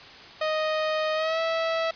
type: tone with pitch glide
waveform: sawtooth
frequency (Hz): 622.3 to 654.4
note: D#5 to E5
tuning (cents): 0 to -13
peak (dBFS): -20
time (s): 0.41-1.91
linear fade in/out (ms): 5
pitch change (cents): +87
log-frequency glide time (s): 1.14-1.4
effects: white hiss -45 dBFS RMS until 1.95 s + resampled to 11025 Hz